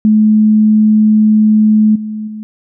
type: tone with level steps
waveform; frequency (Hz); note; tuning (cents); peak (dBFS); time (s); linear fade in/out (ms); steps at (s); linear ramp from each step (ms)
sine; 214.8; A3; -41; -5 / -18 / -22; 0.05-2.43; 0; 1.95 / 2.27; 10
effects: none